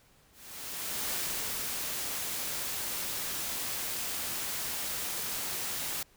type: noise with ADSR envelope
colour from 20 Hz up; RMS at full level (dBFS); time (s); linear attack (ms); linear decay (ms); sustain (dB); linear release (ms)
white; -33; 0.32-6.03; 790; 430; -2; 4
effects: pink hiss -63 dBFS RMS until 6.16 s